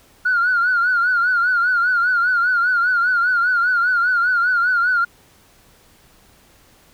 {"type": "tone with vibrato", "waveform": "sine", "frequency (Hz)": 1439, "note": "F#6", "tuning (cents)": -49, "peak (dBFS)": -13, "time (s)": [0.25, 5.05], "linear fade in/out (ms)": 10, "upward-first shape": "triangle", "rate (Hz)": 5, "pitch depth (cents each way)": 100, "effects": ["tanh soft clip ceiling -10 dBFS", "pink hiss -52 dBFS RMS until 6.93 s"]}